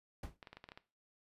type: noise with exponential decay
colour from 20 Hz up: brown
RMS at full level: -38 dBFS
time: 0.23-0.37 s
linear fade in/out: 5 ms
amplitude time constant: 29 ms
type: clicks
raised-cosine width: 0.3 ms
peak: -34 dBFS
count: 8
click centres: 0.428 / 0.472 / 0.53 / 0.57 / 0.641 / 0.689 / 0.719 / 0.775 s
effects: noise-tail reverb RT60 0.3 s tail -17 dB re dry + resampled to 32000 Hz